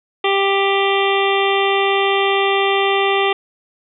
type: harmonic tone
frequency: 393.8 Hz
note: G4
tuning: 8 cents sharp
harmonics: 1 / 2 / 3 / 5 / 6 / 7 / 8 / 9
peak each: -17 / -20 / -22 / -24 / -25 / -25 / -26 / -27 dBFS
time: 0.24-3.33 s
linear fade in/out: 5 ms
effects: none